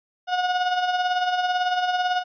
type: tone with tremolo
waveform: 35% pulse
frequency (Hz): 726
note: F#5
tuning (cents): -33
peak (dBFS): -17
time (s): 0.27-2.24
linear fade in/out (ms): 50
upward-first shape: sine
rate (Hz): 18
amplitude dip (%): 50
effects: resampled to 11025 Hz